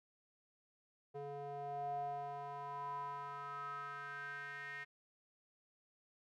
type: tone with band-pass filter sweep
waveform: square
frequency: 142.2 Hz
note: C#3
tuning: 45 cents sharp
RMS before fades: -45 dBFS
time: 1.14-4.85 s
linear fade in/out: 20 ms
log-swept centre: 540 to 1900 Hz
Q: 7
effects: none